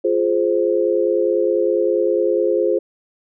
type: chord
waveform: sine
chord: F minor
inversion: none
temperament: just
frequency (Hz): 349.2 / 419.1 / 523.8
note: F4 / Ab4 / C5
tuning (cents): 0 / +16 / +2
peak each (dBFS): -19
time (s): 0.04-2.79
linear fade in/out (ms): 10
effects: none